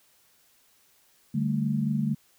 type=chord; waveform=sine; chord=D suspended fourth; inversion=none; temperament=just; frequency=146.83 / 195.78 / 220.2 Hz; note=D3 / G3 / A3; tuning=0 / -2 / +2 cents; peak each=-28 / -30 / -27 dBFS; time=1.34-2.15 s; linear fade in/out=10 ms; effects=white hiss -63 dBFS RMS until 2.38 s